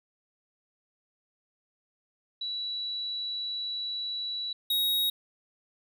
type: tone pair in turn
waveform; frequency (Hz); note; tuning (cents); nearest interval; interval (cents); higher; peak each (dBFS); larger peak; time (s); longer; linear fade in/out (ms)
sine / square; 3931 / 3780; B7 / A#7; -9 / +23; minor second; 68; first; -31 / -25; second; 2.41-4.53 / 4.7-5.1; first; 5
effects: none